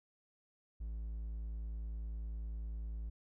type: tone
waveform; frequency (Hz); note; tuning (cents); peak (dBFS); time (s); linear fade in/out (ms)
triangle; 55; A1; 0; -37; 0.8-3.1; 10
effects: none